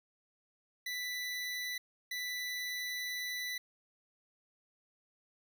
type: tone bursts at uneven times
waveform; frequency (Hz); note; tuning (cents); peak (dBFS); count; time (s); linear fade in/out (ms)
25% pulse; 1982; B6; +6; -33; 2; 0.86-1.78 / 2.11-3.58; 5
effects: none